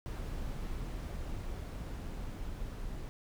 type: noise with level ramp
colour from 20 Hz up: brown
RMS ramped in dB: -38 to -41 dBFS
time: 0.06-3.09 s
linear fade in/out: 0 ms
effects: none